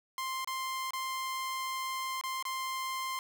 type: tone with dropouts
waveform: sawtooth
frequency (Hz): 1049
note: C6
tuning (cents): +4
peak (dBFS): -30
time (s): 0.18-3.19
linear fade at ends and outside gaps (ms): 1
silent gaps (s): 0.446-0.474 / 0.907-0.934 / 2.212-2.237 / 2.426-2.452
effects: none